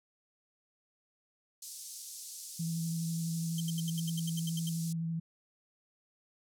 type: band-pass noise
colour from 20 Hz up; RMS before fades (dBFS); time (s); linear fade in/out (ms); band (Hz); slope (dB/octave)
pink; -46; 1.62-4.93; 5; 5200 to 12000; 24
type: tone with vibrato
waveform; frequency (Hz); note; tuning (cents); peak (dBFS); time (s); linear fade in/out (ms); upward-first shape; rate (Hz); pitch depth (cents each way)
sine; 164.81; E3; 0; -32; 2.59-5.2; 10; triangle; 12; 21
type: tone bursts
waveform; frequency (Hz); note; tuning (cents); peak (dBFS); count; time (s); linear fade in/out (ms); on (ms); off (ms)
sawtooth; 3136; G7; 0; -35; 12; 3.58-4.692; 2; 23; 76
effects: none